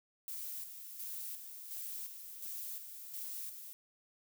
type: noise with tremolo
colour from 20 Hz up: violet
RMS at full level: -43 dBFS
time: 0.28-3.73 s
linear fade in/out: 0 ms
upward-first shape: square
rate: 1.4 Hz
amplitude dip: 50%
effects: none